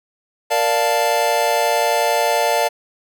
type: chord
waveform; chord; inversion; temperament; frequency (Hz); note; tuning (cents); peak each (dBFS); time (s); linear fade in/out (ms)
square; Bb major seventh; none; equal; 466.2 / 587.3 / 698.5 / 880; Bb4 / D5 / F5 / A5; 0 / 0 / 0 / 0; -24 / -21 / -21 / -21; 0.5-2.69; 20
effects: none